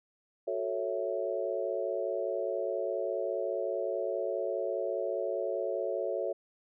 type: chord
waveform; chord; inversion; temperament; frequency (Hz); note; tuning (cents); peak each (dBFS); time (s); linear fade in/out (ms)
sine; F# minor seventh; none; equal; 370 / 440 / 554.4 / 659.3; F#4 / A4 / C#5 / E5; 0 / 0 / 0 / 0; -37 / -36 / -34 / -36; 0.47-6.33; 10
effects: none